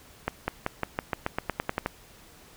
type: accelerating click train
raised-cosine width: 0.5 ms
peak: -11 dBFS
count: 13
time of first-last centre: 0.28-1.861 s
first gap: 200 ms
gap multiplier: 0.92
effects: pink hiss -53 dBFS RMS until 2.56 s